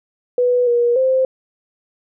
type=tone with pitch steps; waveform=sine; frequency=493 / 477.7 / 522 Hz; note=B4 / A#4 / C5; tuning=-3 / +42 / -4 cents; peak=-12 dBFS; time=0.38-1.25 s; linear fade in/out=2 ms; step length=290 ms; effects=none